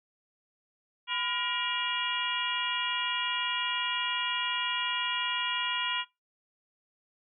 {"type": "harmonic tone with a mistuned harmonic", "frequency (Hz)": 474.3, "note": "A#4", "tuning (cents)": 30, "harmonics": [2, 3, 4, 5, 6, 7], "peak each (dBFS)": [-36, -37, -39, -36, -33, -36], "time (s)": [1.07, 6.05], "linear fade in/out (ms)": 50, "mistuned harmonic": 2, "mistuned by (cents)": 91, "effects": ["noise-tail reverb RT60 0.2 s tail -20 dB re dry"]}